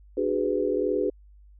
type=chord; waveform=sine; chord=G# half-diminished seventh; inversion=second; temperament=just; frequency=299 / 373.8 / 415.3 / 498.4 Hz; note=D4 / F#4 / G#4 / B4; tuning=+31 / +18 / 0 / +16 cents; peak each=-30 / -28 / -27 / -28 dBFS; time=0.17-1.1 s; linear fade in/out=5 ms; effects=added 50 Hz sine -49 dBFS peak until 1.59 s